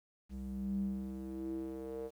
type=tone with band-pass filter sweep; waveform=square; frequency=65.41 Hz; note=C2; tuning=in tune; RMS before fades=-40 dBFS; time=0.29-2.11 s; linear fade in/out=50 ms; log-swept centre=140 to 490 Hz; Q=5.9; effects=11-bit